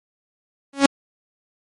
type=tone with exponential growth; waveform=sawtooth; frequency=277.2 Hz; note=C#4; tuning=in tune; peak=-3 dBFS; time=0.73-0.86 s; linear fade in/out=5 ms; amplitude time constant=27 ms; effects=MP3 48 kbps